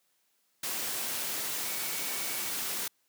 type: tone in noise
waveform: sine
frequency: 2247 Hz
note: C#7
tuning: 23 cents sharp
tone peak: -45 dBFS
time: 1.65-2.51 s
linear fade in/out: 5 ms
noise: white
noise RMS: -34 dBFS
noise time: 0.63-2.88 s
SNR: -14 dB
effects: white hiss -73 dBFS RMS until 3.08 s + high-pass 150 Hz 12 dB/octave